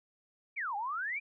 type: exponential two-way sweep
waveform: sine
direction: down then up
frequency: 2444 to 784 to 2444 Hz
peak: -33 dBFS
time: 0.56-1.2 s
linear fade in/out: 20 ms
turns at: 0.76 s
effects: none